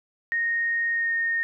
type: tone with pitch glide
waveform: sine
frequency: 1858 to 1843 Hz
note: A#6 to A#6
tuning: -6 to -20 cents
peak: -22 dBFS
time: 0.32-1.43 s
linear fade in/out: 0 ms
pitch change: -14 cents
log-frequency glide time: 0.92-1.13 s
effects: none